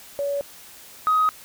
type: tone pair in turn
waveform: sine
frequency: 566 / 1258.6 Hz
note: C#5 / D#6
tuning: +36 / +19 cents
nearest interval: octave + major second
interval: 1383 cents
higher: second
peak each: -22 / -15 dBFS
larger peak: second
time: 0.19-0.41 / 1.07-1.29 s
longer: neither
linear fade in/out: 0 ms
effects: tanh soft clip ceiling -12 dBFS + white hiss -45 dBFS RMS until 1.44 s